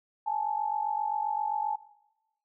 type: tone pair together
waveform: sine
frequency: 832.4 / 880 Hz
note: G#5 / A5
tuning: +4 / 0 cents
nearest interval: minor second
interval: 96 cents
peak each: -30 / -30 dBFS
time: 0.26-1.76 s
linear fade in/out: 10 ms
effects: noise-tail reverb RT60 1.0 s tail -21 dB re dry